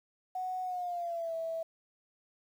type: tone with pitch glide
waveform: sine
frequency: 740 to 655.5 Hz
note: F#5 to E5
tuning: 0 to -10 cents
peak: -33 dBFS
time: 0.35-1.63 s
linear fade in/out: 5 ms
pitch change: -210 cents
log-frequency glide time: 0.63-1.34 s
effects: 10-bit